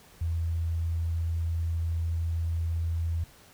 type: tone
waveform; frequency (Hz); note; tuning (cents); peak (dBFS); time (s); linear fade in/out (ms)
sine; 83; E2; +12; -26; 0.21-3.24; 5
effects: pink hiss -55 dBFS RMS until 3.53 s